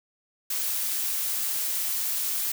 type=noise; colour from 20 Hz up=blue; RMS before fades=-28 dBFS; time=0.5-2.52 s; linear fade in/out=5 ms; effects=none